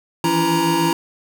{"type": "tone cluster", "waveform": "square", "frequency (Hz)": [160.9, 167.5, 281.7, 335.5, 935], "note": ["E3", "E3", "C#4", "E4", "A#5"], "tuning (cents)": [-42, 28, 28, 31, 5], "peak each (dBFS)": [-29, -25, -26, -20, -21], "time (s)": [0.24, 0.93], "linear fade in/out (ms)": 2, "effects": []}